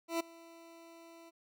20% pulse tone with ADSR envelope, 333.1 Hz, E4, 18 cents sharp, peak -25 dBFS, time 0.08-1.31 s, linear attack 120 ms, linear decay 10 ms, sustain -23 dB, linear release 26 ms, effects none

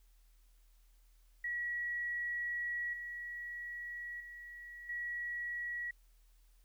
sine tone with level steps, 1923 Hz, B6, 47 cents flat, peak -35 / -41 / -47 / -37 dBFS, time 1.44-5.91 s, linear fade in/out 5 ms, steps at 2.93 / 4.2 / 4.89 s, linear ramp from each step 5 ms, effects added 40 Hz sine -62 dBFS peak until 6.64 s + white hiss -75 dBFS RMS until 6.64 s

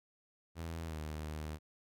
sawtooth tone with pitch glide, 82.41 to 76.89 Hz, E2 to D#2, 0 to -20 cents, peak -36 dBFS, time 0.55-1.59 s, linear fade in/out 50 ms, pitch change -120 cents, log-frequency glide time 0.85-0.98 s, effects none

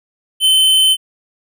square tone, 3066 Hz, G7, 39 cents flat, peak -9 dBFS, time 0.4-0.97 s, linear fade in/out 50 ms, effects none

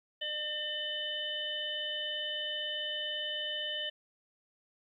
harmonic tone, 603 Hz, D5, 46 cents sharp, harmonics 1 / 3 / 5 / 6, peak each -43 / -41 / -35 / -45 dBFS, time 0.21-3.9 s, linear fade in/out 10 ms, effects 12-bit

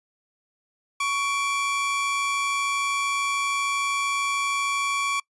45% pulse tone pair together, 1117 / 2347 Hz, C#6 / D7, +13 / -2 cents, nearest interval octave + minor second, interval 1285 cents, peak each -25 / -27 dBFS, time 1-5.2 s, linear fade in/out 5 ms, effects noise-tail reverb RT60 0.1 s tail -25 dB re dry + resampled to 24000 Hz

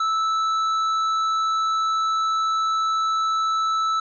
sine tone with tanh clipping, 1313 Hz, E6, 7 cents flat, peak -21 dBFS, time 0-4 s, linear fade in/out 5 ms, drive 9 dB, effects resampled to 16000 Hz

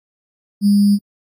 sine tone with sample-and-hold, 203 Hz, G#3, 39 cents flat, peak -9 dBFS, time 0.61-0.99 s, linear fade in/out 50 ms, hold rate 4900 Hz, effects AAC 48 kbps

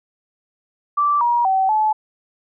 sine tone with pitch steps, 1167 / 953 / 765 / 862 Hz, D6 / A#5 / G5 / A5, -11 / +38 / -42 / -36 cents, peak -14 dBFS, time 0.97-1.93 s, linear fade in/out 10 ms, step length 240 ms, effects none

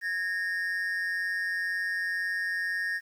triangle tone pair together, 1658 / 1840 Hz, G#6 / A#6, -3 / -23 cents, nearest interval major second, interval 180 cents, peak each -31 / -28 dBFS, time 0.01-3.01 s, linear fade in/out 50 ms, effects 10-bit

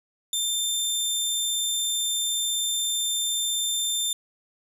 20% pulse tone, 3581 Hz, A7, 30 cents sharp, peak -18 dBFS, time 0.33-4.13 s, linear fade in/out 2 ms, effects none

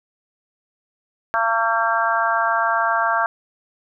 harmonic tone, 227.3 Hz, A#3, 43 cents flat, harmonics 3 / 4 / 5 / 6 / 7, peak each -23 / -23 / -23 / -23 / -23 dBFS, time 1.34-3.26 s, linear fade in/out 0 ms, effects none

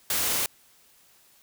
white noise, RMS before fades -26 dBFS, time 0.1-0.46 s, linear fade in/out 2 ms, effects white hiss -59 dBFS RMS until 1.42 s

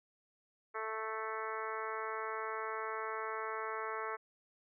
harmonic tone, 220 Hz, A3, in tune, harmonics 2 / 3 / 4 / 5 / 6 / 7 / 8 / 9 / 10, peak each -43 / -49 / -46 / -43 / -43 / -49 / -49 / -50 / -52 dBFS, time 0.74-4.17 s, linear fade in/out 20 ms, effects none

